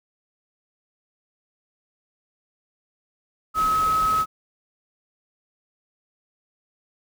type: tone in noise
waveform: sine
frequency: 1282 Hz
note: E6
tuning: 49 cents flat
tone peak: -18 dBFS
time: 3.54-4.26 s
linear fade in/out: 50 ms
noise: pink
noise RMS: -34 dBFS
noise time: 3.54-4.26 s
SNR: +13 dB
effects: none